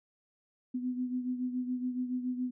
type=beating tone pair; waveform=sine; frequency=250 / 257.1 Hz; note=B3 / C4; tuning=+21 / -30 cents; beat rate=7.1 Hz; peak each=-32 / -39 dBFS; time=0.74-2.51 s; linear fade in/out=10 ms; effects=none